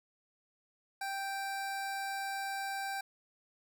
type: tone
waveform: 25% pulse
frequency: 784 Hz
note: G5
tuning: in tune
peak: -32 dBFS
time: 1.01-3.01 s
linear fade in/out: 5 ms
effects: none